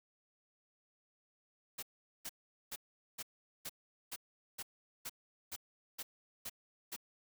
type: noise bursts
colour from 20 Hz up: white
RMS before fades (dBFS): -43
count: 12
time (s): 1.78-6.964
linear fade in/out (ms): 10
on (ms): 47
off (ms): 420
effects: none